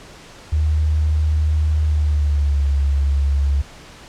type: tone with pitch glide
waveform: sine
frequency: 76.7 to 69.93 Hz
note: D#2 to C#2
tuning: -24 to +16 cents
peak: -14 dBFS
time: 0.52-3.62 s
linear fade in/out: 10 ms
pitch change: -160 cents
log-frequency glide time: 1.83-2.68 s
effects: pink hiss -41 dBFS RMS until 4.08 s + low-pass 7000 Hz 12 dB/octave